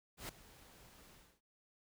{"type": "noise with ADSR envelope", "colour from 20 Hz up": "pink", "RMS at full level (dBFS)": -43, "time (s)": [0.17, 1.41], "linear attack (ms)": 120, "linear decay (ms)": 4, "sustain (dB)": -18, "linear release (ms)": 280, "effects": []}